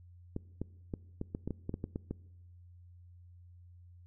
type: clicks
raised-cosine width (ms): 3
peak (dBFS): -23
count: 12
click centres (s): 0.364 / 0.616 / 0.938 / 1.214 / 1.349 / 1.476 / 1.507 / 1.694 / 1.741 / 1.841 / 1.959 / 2.11
effects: noise-tail reverb RT60 1.0 s tail -22 dB re dry + added 88 Hz sine -53 dBFS peak until 4.06 s